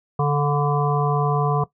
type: harmonic tone with a mistuned harmonic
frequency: 144.8 Hz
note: D3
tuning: 24 cents flat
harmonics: 1 / 3 / 5 / 7 / 8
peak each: -19 / -24 / -26 / -27 / -28 dBFS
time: 0.19-1.64 s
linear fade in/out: 5 ms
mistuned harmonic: 3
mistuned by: +17 cents
effects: noise-tail reverb RT60 0.1 s tail -17 dB re dry